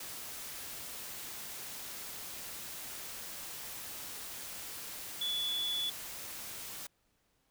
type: tone in noise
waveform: sine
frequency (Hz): 3433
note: A7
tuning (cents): -43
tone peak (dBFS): -32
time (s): 5.21-5.9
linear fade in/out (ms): 5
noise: white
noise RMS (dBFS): -44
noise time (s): 0-6.87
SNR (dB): +9
effects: pink hiss -75 dBFS RMS until 7.5 s